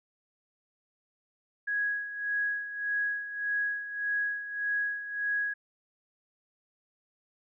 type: tone with tremolo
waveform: sine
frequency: 1661.2 Hz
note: G#6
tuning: in tune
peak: -26 dBFS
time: 1.67-5.54 s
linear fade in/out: 10 ms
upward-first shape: sine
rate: 1.7 Hz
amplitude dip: 70%
effects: none